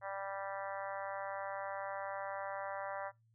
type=harmonic tone; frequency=196 Hz; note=G3; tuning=in tune; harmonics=3 / 4 / 5 / 6 / 7 / 8 / 9 / 10; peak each=-43 / -45 / -47 / -49 / -50 / -51 / -52 / -53 dBFS; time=0.01-3.12 s; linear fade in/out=50 ms; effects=noise-tail reverb RT60 0.2 s tail -22 dB re dry + added 113 Hz sine -68 dBFS peak until 3.34 s